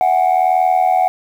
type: tone with amplitude modulation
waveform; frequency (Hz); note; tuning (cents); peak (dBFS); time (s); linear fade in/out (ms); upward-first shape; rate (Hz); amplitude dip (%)
sine; 740; F#5; 0; -5; 0.01-1.08; 0; sine; 81.2; 85
effects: tanh soft clip ceiling -7 dBFS + 7-bit